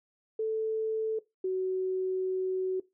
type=tone pair in turn; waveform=sine; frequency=440 / 374.1 Hz; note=A4 / F#4; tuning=0 / +19 cents; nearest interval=minor third; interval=281 cents; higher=first; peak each=-27 dBFS; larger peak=neither; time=0.39-1.19 / 1.44-2.8 s; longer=second; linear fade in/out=5 ms; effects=noise-tail reverb RT60 0.2 s tail -19 dB re dry